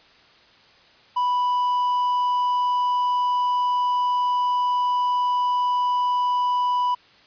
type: tone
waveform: triangle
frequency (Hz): 987.8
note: B5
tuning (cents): 0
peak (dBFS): -17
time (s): 1.16-6.95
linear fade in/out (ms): 10
effects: white hiss -53 dBFS RMS until 7.26 s + resampled to 11025 Hz